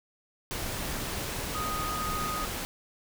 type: tone in noise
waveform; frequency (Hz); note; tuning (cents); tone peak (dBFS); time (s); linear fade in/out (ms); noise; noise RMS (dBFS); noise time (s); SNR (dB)
sine; 1244.5; D#6; 0; -32; 1.55-2.45; 0; pink; -34; 0.51-2.65; -1
effects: none